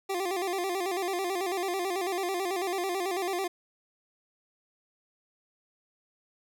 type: tone with vibrato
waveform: 25% pulse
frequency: 369.8 Hz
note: F#4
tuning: 1 cent flat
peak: -25 dBFS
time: 0.09-3.48 s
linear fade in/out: 10 ms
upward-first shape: square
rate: 9.1 Hz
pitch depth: 89 cents each way
effects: none